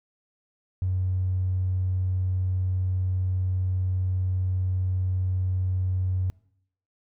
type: tone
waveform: triangle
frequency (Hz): 92.5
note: F#2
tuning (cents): 0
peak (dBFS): -19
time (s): 0.82-6.3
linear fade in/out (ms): 0
effects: noise-tail reverb RT60 0.7 s tail -25 dB re dry + tanh soft clip ceiling -20 dBFS